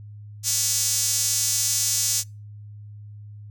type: tone with high-pass filter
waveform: sawtooth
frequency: 282.1 Hz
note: C#4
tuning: 30 cents sharp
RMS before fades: -23 dBFS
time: 0.43-2.24 s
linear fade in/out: 50 ms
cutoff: 6400 Hz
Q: 2.3
effects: noise-tail reverb RT60 0.3 s tail -26 dB re dry + added 104 Hz sine -38 dBFS peak until 3.5 s